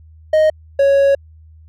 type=tone pair in turn; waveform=triangle; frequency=622.3 / 554.4 Hz; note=D#5 / C#5; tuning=0 / 0 cents; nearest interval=major second; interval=200 cents; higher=first; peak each=-7 dBFS; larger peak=neither; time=0.33-0.5 / 0.79-1.15 s; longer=second; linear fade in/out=5 ms; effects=added 79 Hz sine -40 dBFS peak until 1.68 s